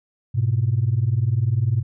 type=tone pair together; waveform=sine; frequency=103.83 / 123.94 Hz; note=G#2 / B2; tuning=0 / +7 cents; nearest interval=minor third; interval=307 cents; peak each=-19 dBFS; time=0.34-1.83 s; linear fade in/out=20 ms; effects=tanh soft clip ceiling -11 dBFS